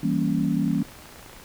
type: chord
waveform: sine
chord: E diminished seventh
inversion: none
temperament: equal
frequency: 164.81 / 196 / 233.1 / 277.2 Hz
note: E3 / G3 / Bb3 / Db4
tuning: 0 / 0 / 0 / 0 cents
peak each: -26 dBFS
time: 0.03-0.83 s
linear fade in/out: 5 ms
type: click train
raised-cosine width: 0.5 ms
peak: -31 dBFS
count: 22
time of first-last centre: 0.68-1.399 s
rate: 29.2 Hz
effects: pink hiss -46 dBFS RMS until 1.44 s